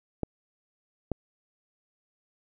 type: clicks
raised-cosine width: 2 ms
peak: -15 dBFS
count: 2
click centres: 0.233 / 1.117 s
effects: none